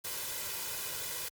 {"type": "noise with comb filter", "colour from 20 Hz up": "white", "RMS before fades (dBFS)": -38, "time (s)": [0.04, 1.29], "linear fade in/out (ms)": 10, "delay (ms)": 2, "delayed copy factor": 0.6, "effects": ["high-pass 60 Hz 12 dB/octave", "Opus 48 kbps"]}